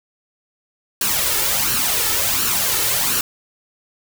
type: noise with flanger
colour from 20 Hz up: white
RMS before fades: -19 dBFS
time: 1.01-3.21 s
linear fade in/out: 2 ms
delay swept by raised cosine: 0.69 to 2.29 ms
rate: 1.4 Hz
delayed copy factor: +0.6
effects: none